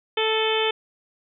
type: harmonic tone with a mistuned harmonic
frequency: 440 Hz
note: A4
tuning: in tune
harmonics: 1 / 2 / 3 / 4 / 5 / 6 / 7 / 8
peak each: -23 / -28 / -32 / -33 / -32 / -30 / -27 / -30 dBFS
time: 0.17-0.71 s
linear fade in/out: 5 ms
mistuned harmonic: 6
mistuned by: -39 cents
effects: none